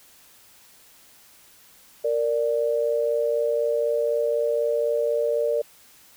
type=tone pair together; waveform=sine; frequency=463.3 / 587.3 Hz; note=A#4 / D5; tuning=-11 / 0 cents; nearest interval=major third; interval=411 cents; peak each=-23 dBFS; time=2.04-5.62 s; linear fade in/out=10 ms; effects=white hiss -53 dBFS RMS until 6.16 s